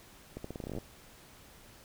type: accelerating click train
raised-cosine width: 2 ms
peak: -26 dBFS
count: 14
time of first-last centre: 0.37-0.785 s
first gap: 74 ms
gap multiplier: 0.84
effects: pink hiss -56 dBFS RMS until 1.84 s